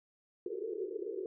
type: band-pass noise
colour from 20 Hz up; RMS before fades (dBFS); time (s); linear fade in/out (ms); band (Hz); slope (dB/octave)
pink; -39; 0.46-1.26; 2; 350 to 470; 96
effects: none